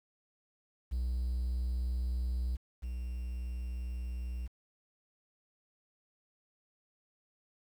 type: tone pair in turn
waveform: triangle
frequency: 61.74 / 61.21 Hz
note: B1 / B1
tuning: 0 / -15 cents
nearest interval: unison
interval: 15 cents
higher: first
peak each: -28 / -33 dBFS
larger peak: first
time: 0.91-2.57 / 2.82-4.48 s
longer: neither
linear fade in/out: 20 ms
effects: tanh soft clip ceiling -24 dBFS + 10-bit